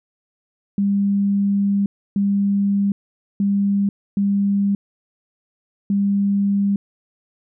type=tone bursts at uneven times; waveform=sine; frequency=200 Hz; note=G3; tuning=35 cents sharp; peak=-15 dBFS; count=5; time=0.78-1.86 / 2.16-2.92 / 3.4-3.89 / 4.17-4.75 / 5.9-6.76 s; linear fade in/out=2 ms; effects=none